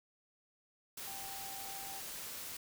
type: tone in noise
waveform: sine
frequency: 784 Hz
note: G5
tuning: in tune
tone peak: -49 dBFS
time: 1.07-2 s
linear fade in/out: 5 ms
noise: white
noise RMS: -45 dBFS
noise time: 0.97-2.57 s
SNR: -7 dB
effects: none

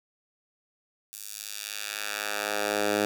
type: tone with high-pass filter sweep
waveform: 10% pulse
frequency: 103.83 Hz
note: G#2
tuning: in tune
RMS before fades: -31 dBFS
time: 1.13-3.05 s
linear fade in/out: 0 ms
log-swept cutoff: 8400 to 290 Hz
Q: 0.75
effects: none

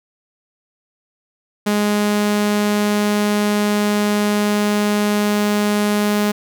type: tone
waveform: sawtooth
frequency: 207.7 Hz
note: G#3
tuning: in tune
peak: -11 dBFS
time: 1.66-6.32 s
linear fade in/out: 10 ms
effects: none

